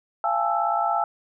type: tone cluster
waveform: sine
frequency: 687 / 806 / 864 / 1322 Hz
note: F5 / G5 / A5 / E6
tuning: -29 / +48 / -32 / +5 cents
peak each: -26 dBFS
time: 0.24-1.04 s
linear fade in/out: 2 ms
effects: none